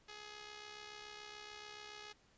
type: tone with amplitude modulation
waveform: 5% pulse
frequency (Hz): 419.9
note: G#4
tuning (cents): +19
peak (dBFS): -36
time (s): 0.08-2.13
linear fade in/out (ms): 10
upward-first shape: sine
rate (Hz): 67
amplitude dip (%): 55
effects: pink hiss -70 dBFS RMS until 2.37 s + resampled to 16000 Hz